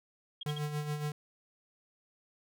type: tone bursts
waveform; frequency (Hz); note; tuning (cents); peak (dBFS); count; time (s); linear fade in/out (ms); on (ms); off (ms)
sine; 3254; G#7; -36; -38; 3; 0.41-0.584; 5; 22; 54
type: tone with tremolo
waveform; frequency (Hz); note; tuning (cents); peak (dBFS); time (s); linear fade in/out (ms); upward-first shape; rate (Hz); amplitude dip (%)
square; 149.1; D3; +27; -32; 0.46-1.12; 2; sine; 7.1; 55
effects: none